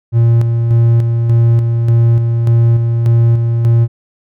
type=tone with tremolo; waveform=triangle; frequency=116.54 Hz; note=A#2; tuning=in tune; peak=-4 dBFS; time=0.12-3.88 s; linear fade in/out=50 ms; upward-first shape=square; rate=1.7 Hz; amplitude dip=40%; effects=none